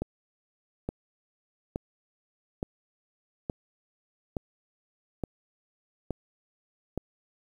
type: click train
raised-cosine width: 2 ms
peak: -17 dBFS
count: 9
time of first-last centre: 0.02-6.977 s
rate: 1.15 Hz
effects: 9-bit